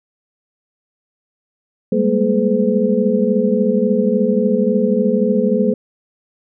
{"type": "tone cluster", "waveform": "sine", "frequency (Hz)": [196.1, 209.1, 232.7, 425.8, 508], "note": ["G3", "G#3", "A#3", "G#4", "B4"], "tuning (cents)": [1, 12, -3, 43, 49], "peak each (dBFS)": -19, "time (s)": [1.92, 5.74], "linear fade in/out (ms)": 5, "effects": []}